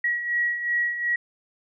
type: beating tone pair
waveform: sine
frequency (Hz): 1912 / 1914.7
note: A#6 / A#6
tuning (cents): +43 / +46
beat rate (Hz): 2.7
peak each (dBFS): -30 / -23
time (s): 0.04-1.16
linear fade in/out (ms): 5
effects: none